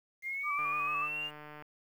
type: linear sweep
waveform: sine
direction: up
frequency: 2093 to 2833 Hz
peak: -34 dBFS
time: 0.22-1.31 s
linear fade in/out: 50 ms
type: tone with vibrato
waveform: sine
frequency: 1174.7 Hz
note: D6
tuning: in tune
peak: -32 dBFS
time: 0.43-1.09 s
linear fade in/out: 50 ms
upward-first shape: square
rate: 6.8 Hz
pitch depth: 34 cents each way
type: click train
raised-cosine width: 0.5 ms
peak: -33 dBFS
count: 156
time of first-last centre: 0.59-1.623 s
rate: 150 Hz
effects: 10-bit